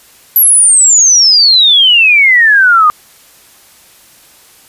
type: exponential sweep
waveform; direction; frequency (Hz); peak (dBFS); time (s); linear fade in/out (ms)
sine; down; 12000 to 1200; -3; 0.36-2.9; 0
effects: white hiss -42 dBFS RMS until 4.68 s + resampled to 32000 Hz